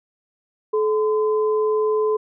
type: tone pair together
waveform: sine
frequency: 430 / 1022.7 Hz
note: A4 / C6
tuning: -40 / -40 cents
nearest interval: octave + minor third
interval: 1500 cents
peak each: -17 / -27 dBFS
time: 0.73-2.17 s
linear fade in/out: 10 ms
effects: none